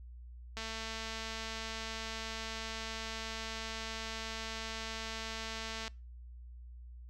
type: click train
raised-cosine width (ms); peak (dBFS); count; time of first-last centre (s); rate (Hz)
0.2; -24; 1185; 0.57-5.879; 223
effects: noise-tail reverb RT60 0.3 s tail -25 dB re dry + added 60 Hz sine -47 dBFS peak until 7.09 s